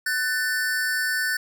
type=tone pair together; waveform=square; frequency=1500 / 1775.3 Hz; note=F#6 / A6; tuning=+23 / +15 cents; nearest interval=minor third; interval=292 cents; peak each=-26 / -26 dBFS; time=0.06-1.37 s; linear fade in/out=5 ms; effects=none